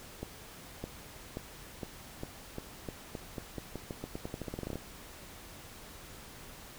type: accelerating click train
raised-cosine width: 2 ms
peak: -24 dBFS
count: 25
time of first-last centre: 0.23-4.756 s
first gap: 610 ms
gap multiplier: 0.87
effects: pink hiss -50 dBFS RMS until 6.78 s